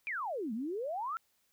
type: exponential two-way sweep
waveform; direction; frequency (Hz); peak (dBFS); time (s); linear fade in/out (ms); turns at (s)
sine; down then up; 2483 to 207.7 to 1392; -34; 0.07-1.17; 0; 0.53
effects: white hiss -74 dBFS RMS until 1.52 s